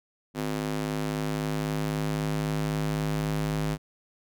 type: tone with high-pass filter sweep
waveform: square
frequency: 51.91 Hz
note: G#1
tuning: in tune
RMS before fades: -29 dBFS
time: 0.34-3.78 s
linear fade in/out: 50 ms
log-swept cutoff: 220 to 120 Hz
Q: 1.5
effects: none